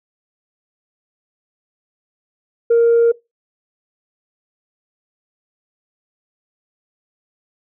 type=tone; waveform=sine; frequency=466.2 Hz; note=A#4; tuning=in tune; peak=-7 dBFS; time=2.7-3.12 s; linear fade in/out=10 ms; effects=noise-tail reverb RT60 0.2 s tail -21 dB re dry + tanh soft clip ceiling -7 dBFS